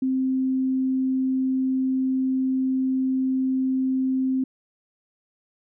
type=tone; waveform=sine; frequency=261.6 Hz; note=C4; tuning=in tune; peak=-20 dBFS; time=0.02-4.44 s; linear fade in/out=5 ms; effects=none

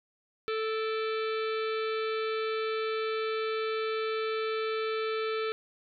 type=harmonic tone with a mistuned harmonic; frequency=440 Hz; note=A4; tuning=in tune; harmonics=1 / 3 / 4 / 5 / 6 / 7 / 8 / 9 / 10; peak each=-30 / -36 / -44 / -41 / -47 / -48 / -46 / -47 / -51 dBFS; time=0.48-5.52 s; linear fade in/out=0 ms; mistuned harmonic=5; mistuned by=+96 cents; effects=none

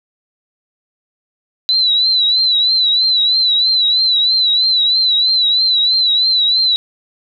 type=tone with vibrato; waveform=sine; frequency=3987 Hz; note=B7; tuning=16 cents sharp; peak=-10 dBFS; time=1.69-6.76 s; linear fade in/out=0 ms; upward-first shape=triangle; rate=3.1 Hz; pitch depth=87 cents each way; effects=none

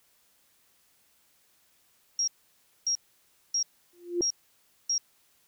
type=tone bursts; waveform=sine; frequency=5610 Hz; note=F8; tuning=7 cents sharp; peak=-24 dBFS; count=5; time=2.19-4.98 s; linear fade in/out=2 ms; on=86 ms; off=590 ms
type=tone with exponential growth; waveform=sine; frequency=349.2 Hz; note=F4; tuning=in tune; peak=-21 dBFS; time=3.93-4.21 s; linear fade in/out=1 ms; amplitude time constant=59 ms
effects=white hiss -66 dBFS RMS until 5.47 s

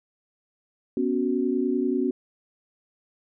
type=chord; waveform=sine; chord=B suspended second; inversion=none; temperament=equal; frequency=246.9 / 277.2 / 370 Hz; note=B3 / C#4 / F#4; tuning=0 / 0 / 0 cents; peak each=-26 dBFS; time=0.97-2.11 s; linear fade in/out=2 ms; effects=none

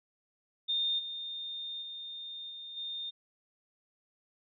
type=tone with level steps; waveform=sine; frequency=3639 Hz; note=A#7; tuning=42 cents flat; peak=-28 / -37 / -40 / -42 / -36 dBFS; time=0.68-3.11 s; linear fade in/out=20 ms; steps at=0.98 / 1.81 / 2.49 / 2.76 s; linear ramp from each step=20 ms; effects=none

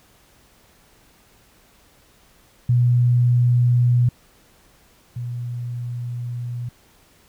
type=tone pair in turn; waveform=sine; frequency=122 / 121.09 Hz; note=B2 / B2; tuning=-21 / -34 cents; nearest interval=unison; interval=13 cents; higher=first; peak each=-13 / -25 dBFS; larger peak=first; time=2.69-4.09 / 5.16-6.69 s; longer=second; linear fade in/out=5 ms; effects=pink hiss -55 dBFS RMS until 7.28 s

